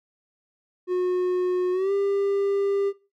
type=tone with pitch glide; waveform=triangle; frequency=363 to 398.1 Hz; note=F#4 to G4; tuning=-33 to +27 cents; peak=-19 dBFS; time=0.87-2.93 s; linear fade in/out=50 ms; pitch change=+160 cents; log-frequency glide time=1.72-1.92 s; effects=noise-tail reverb RT60 0.3 s tail -19 dB re dry